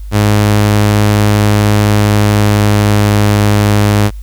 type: tone with pitch glide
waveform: sawtooth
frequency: 104.3 to 103.64 Hz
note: G#2 to G#2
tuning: +8 to -3 cents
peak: -3 dBFS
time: 0.11-4.11 s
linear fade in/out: 50 ms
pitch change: -11 cents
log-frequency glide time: 1.93-3.2 s
effects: added 50 Hz sine -22 dBFS peak until 4.22 s + white hiss -48 dBFS RMS until 4.22 s